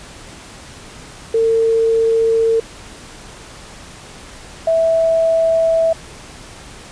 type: tone pair in turn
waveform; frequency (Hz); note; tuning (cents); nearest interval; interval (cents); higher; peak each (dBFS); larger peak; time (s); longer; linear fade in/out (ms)
sine; 452.6 / 654.8; A4 / E5; +49 / -12; tritone; 639; second; -11; neither; 1.34-2.6 / 4.67-5.93; neither; 5
effects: pink hiss -37 dBFS RMS until 6.91 s + resampled to 22050 Hz